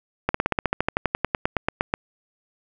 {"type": "slowing click train", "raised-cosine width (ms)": 0.5, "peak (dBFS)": -5, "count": 20, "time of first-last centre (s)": [0.29, 1.939], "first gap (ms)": 54, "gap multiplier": 1.05, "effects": []}